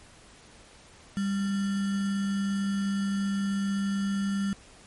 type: tone with sample-and-hold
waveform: sine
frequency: 197.8 Hz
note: G3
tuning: 16 cents sharp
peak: -25 dBFS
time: 1.17-4.53 s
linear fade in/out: 0 ms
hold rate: 1575 Hz
effects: pink hiss -53 dBFS RMS until 4.86 s + MP3 48 kbps